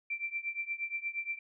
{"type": "tone with tremolo", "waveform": "sine", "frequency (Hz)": 2349, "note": "D7", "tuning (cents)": 0, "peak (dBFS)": -30, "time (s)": [0.1, 1.39], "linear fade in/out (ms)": 5, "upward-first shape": "triangle", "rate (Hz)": 8.5, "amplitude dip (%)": 95, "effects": []}